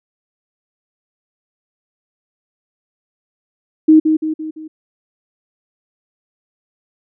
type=tone with echo; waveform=sine; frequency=313.2 Hz; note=D#4; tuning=11 cents sharp; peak=-4 dBFS; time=3.88-4 s; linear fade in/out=10 ms; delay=170 ms; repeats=4; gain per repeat=-6 dB; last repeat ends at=4.68 s; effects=none